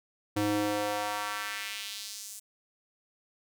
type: tone with high-pass filter sweep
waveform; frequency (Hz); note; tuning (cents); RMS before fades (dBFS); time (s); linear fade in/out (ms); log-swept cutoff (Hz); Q
square; 103.83; G#2; 0; -33; 0.36-2.4; 10; 210 to 8300; 1.6
effects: none